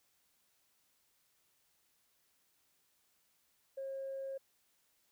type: tone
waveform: sine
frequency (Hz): 540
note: C#5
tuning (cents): -45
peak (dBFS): -38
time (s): 3.77-4.38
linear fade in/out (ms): 10
effects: tanh soft clip ceiling -35 dBFS + white hiss -75 dBFS RMS until 5.11 s